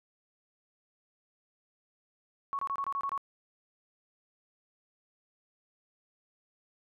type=tone bursts; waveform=sine; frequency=1108.7 Hz; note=C#6; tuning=in tune; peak=-30 dBFS; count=8; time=2.53-3.177 s; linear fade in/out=0 ms; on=59 ms; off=25 ms; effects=none